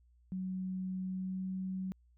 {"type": "tone with pitch glide", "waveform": "sine", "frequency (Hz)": [186.5, 187.91], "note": ["F#3", "F#3"], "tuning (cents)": [14, 27], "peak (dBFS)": -35, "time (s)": [0.32, 1.92], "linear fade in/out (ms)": 0, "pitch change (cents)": 13, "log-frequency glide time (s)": [1.03, 1.53], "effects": ["added 60 Hz sine -63 dBFS peak until 2.17 s"]}